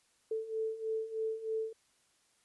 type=beating tone pair; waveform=sine; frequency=440 / 443.2 Hz; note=A4 / A4; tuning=0 / +13 cents; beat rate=3.2 Hz; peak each=-39 / -35 dBFS; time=0.31-1.73 s; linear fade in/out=5 ms; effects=white hiss -71 dBFS RMS until 2.44 s + resampled to 24000 Hz